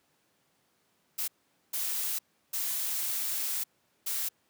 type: noise bursts at uneven times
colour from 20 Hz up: blue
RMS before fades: -32 dBFS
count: 4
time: 1.18-1.28 / 1.73-2.19 / 2.53-3.64 / 4.06-4.29 s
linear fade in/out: 10 ms
effects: pink hiss -71 dBFS RMS until 4.49 s + high-pass 150 Hz 12 dB/octave